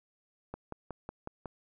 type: click train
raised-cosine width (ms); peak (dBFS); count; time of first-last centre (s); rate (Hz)
1; -25; 6; 0.54-1.457; 5.45
effects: none